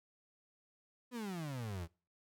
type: exponential sweep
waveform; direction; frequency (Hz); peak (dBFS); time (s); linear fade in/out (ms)
35% pulse; down; 255.1 to 79.4; -38; 1.11-1.88; 50
effects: noise-tail reverb RT60 0.4 s tail -25 dB re dry